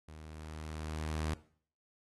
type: tone with level ramp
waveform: sawtooth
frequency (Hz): 77.78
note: D#2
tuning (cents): 0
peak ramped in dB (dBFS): -45 to -28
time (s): 0.08-1.34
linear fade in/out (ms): 5
effects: noise-tail reverb RT60 0.5 s tail -18 dB re dry + AAC 32 kbps